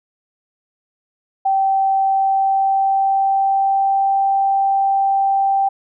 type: tone with pitch glide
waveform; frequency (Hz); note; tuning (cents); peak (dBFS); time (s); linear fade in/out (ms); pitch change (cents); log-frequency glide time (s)
sine; 776 to 783.7; G5 to G5; -18 to -1; -13; 1.45-5.69; 10; +17; 1.99-4.2
effects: none